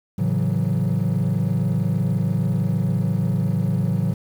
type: chord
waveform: triangle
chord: F# minor seventh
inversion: first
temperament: equal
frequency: 110 / 138.59 / 164.81 / 185 Hz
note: A2 / C#3 / E3 / F#3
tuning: 0 / 0 / 0 / 0 cents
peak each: -21 dBFS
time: 0.18-4.14 s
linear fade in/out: 10 ms
effects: tanh soft clip ceiling -12 dBFS + 8-bit